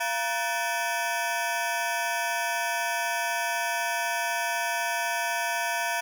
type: ring-modulated tone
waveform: 20% pulse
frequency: 816 Hz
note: G#5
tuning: 31 cents flat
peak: -18 dBFS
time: 0-6.01 s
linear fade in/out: 10 ms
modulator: 128 Hz
effects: 10-bit

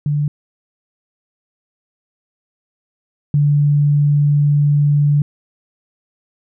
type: tone pair in turn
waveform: sine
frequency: 146.83 / 145.65 Hz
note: D3 / D3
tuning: 0 / -14 cents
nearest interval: unison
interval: 14 cents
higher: first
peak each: -14 / -10 dBFS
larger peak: second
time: 0.06-0.28 / 3.34-5.22 s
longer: second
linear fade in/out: 2 ms
effects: none

